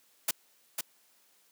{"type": "noise with echo", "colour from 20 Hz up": "white", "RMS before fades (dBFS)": -28, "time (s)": [0.28, 0.31], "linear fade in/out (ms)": 5, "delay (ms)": 500, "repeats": 1, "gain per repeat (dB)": -5, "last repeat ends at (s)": 0.81, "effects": ["white hiss -66 dBFS RMS until 1.51 s", "high-pass 200 Hz 12 dB/octave"]}